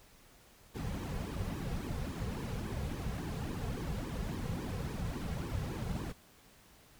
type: noise with flanger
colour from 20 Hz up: brown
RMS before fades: -38 dBFS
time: 0.74-6.13 s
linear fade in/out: 20 ms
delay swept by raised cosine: 1.4 to 3.4 ms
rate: 3.6 Hz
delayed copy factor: -0.95
effects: pink hiss -61 dBFS RMS until 6.99 s